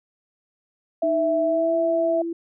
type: tone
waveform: sine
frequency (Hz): 659.3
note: E5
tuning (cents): 0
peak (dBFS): -19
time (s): 1.02-2.22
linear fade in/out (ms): 5
type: tone with pitch glide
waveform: sine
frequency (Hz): 311.1 to 335.4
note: D#4 to E4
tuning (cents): 0 to +30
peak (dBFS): -25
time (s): 1.03-2.33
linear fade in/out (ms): 5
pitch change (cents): +130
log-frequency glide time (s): 1.43-1.75
effects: none